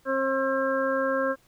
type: harmonic tone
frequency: 267.7 Hz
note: C4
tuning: 40 cents sharp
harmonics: 1 / 2 / 4 / 5 / 6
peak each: -31 / -25 / -32 / -33 / -31 dBFS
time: 0.05-1.36 s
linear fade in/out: 50 ms
effects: pink hiss -62 dBFS RMS until 1.47 s